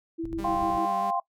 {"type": "tone with tremolo", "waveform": "sine", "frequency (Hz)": 329.6, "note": "E4", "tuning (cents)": 0, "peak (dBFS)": -28, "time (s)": [0.18, 0.87], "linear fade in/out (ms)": 20, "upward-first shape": "square", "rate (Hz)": 6.7, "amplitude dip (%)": 50}
{"type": "low-pass noise", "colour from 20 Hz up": "pink", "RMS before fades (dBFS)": -41, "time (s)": [0.23, 0.79], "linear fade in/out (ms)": 10, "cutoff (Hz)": 150, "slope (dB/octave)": 24}
{"type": "tone with vibrato", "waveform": "sawtooth", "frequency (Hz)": 196, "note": "G3", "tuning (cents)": 0, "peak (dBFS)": -33, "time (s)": [0.38, 1.11], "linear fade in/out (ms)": 10, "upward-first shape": "square", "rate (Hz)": 4.7, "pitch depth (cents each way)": 22}
{"type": "chord", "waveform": "sine", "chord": "F suspended second", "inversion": "none", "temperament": "equal with one note detuned", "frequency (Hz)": [698.5, 789.4, 1046.5], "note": ["F5", "G5", "C6"], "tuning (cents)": [0, 12, 0], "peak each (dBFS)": -29, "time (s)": [0.44, 1.2], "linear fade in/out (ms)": 5}
{"effects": ["noise-tail reverb RT60 0.1 s tail -21 dB re dry"]}